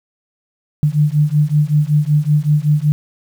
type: beating tone pair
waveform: sine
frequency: 146.83 / 152.13 Hz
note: D3 / D#3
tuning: 0 / -39 cents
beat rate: 5.3 Hz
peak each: -14 dBFS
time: 0.83-2.92 s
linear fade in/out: 0 ms
effects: 7-bit